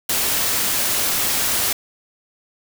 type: noise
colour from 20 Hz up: white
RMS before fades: -20 dBFS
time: 0.09-1.73 s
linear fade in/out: 5 ms
effects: none